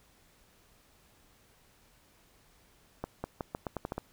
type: accelerating click train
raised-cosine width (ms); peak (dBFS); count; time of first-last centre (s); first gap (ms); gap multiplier
1; -20; 9; 3.04-3.98; 200; 0.84
effects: pink hiss -64 dBFS RMS until 4.12 s